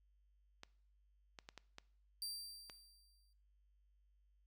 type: clicks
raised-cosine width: 0.2 ms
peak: -33 dBFS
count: 6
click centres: 0.634 / 1.388 / 1.489 / 1.577 / 1.784 / 2.698 s
type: tone with exponential decay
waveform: sawtooth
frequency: 4699 Hz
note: D8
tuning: in tune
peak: -38 dBFS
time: 2.22-3.33 s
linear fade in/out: 1 ms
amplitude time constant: 240 ms
effects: noise-tail reverb RT60 0.6 s tail -21 dB re dry + added 50 Hz sine -70 dBFS peak until 4.46 s